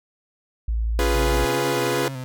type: tone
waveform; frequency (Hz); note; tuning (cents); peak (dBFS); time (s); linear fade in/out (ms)
sine; 55.9; A1; +28; -20; 0.68-1.45; 5
type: chord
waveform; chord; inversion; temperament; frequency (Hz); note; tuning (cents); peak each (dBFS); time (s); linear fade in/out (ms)
sawtooth; C# dominant seventh; none; equal; 277.2 / 349.2 / 415.3 / 493.9; C#4 / E#4 / G#4 / B4; 0 / 0 / 0 / 0; -26 / -22 / -22 / -21; 0.99-2.08; 0
type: tone with vibrato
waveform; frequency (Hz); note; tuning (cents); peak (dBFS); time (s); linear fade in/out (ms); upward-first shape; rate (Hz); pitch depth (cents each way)
35% pulse; 131.6; C3; +10; -28; 1.15-2.24; 0; square; 2.5; 44
effects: none